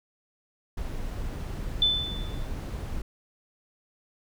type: noise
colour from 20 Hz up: brown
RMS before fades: -33 dBFS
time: 0.77-3.02 s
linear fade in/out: 5 ms
type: tone with exponential decay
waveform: sine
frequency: 3515 Hz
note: A7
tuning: 2 cents flat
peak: -17 dBFS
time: 1.82-2.47 s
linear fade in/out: 2 ms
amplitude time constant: 140 ms
effects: none